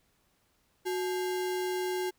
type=tone with sample-and-hold; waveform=sine; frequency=366.6 Hz; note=F#4; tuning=16 cents flat; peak=-29 dBFS; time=0.85-2.11 s; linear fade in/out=20 ms; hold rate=1225 Hz; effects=pink hiss -71 dBFS RMS until 2.18 s